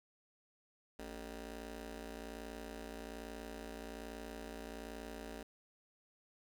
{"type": "ring-modulated tone", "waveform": "15% pulse", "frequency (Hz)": 166.8, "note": "E3", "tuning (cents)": 21, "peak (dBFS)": -36, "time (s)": [0.99, 5.43], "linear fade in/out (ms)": 5, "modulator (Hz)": 114, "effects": []}